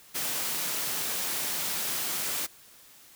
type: high-pass noise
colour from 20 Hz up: white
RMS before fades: -31 dBFS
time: 0.14-2.47 s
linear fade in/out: 20 ms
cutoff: 110 Hz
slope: 24 dB/octave
effects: white hiss -54 dBFS RMS until 3.15 s